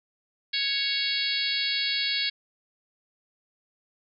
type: harmonic tone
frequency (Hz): 554.4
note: C#5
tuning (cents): 0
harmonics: 3 / 4 / 5 / 6 / 7 / 8 / 9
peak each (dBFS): -36 / -32 / -36 / -32 / -31 / -29 / -37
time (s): 0.53-2.3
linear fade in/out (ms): 10
effects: none